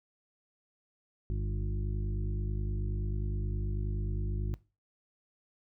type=harmonic tone with a mistuned harmonic; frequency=51 Hz; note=G#1; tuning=31 cents flat; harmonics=1 / 2 / 3 / 4 / 6 / 7; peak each=-31 / -35 / -43 / -46 / -51 / -47 dBFS; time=1.3-4.54 s; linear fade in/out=0 ms; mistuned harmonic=2; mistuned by=-27 cents; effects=noise-tail reverb RT60 0.3 s tail -20 dB re dry